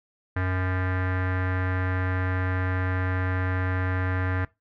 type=tone with low-pass filter; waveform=square; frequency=92.5 Hz; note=F#2; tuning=in tune; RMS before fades=-26 dBFS; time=0.36-4.45 s; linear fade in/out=5 ms; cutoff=1700 Hz; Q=4.4; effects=noise-tail reverb RT60 0.2 s tail -19 dB re dry